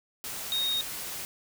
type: tone in noise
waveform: sine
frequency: 3729 Hz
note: A#7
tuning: in tune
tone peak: -26 dBFS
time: 0.52-0.81 s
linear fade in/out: 0 ms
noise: white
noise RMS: -37 dBFS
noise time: 0.24-1.25 s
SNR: +8 dB
effects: none